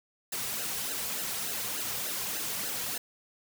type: noise with flanger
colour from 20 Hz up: white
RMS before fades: -34 dBFS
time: 0.32-2.98 s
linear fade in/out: 5 ms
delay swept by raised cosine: 0.86 to 3.46 ms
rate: 3.4 Hz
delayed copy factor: -0.7
effects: none